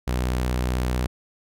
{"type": "tone with vibrato", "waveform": "sawtooth", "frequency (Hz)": 62.2, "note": "B1", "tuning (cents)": 13, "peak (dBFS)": -18, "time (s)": [0.07, 1.07], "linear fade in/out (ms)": 10, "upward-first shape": "square", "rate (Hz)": 16, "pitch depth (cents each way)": 25, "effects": []}